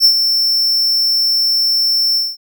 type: tone with ADSR envelope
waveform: square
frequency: 5380 Hz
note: E8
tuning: 34 cents sharp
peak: -5 dBFS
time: 0-2.37 s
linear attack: 48 ms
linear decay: 80 ms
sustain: -7 dB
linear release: 210 ms
effects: none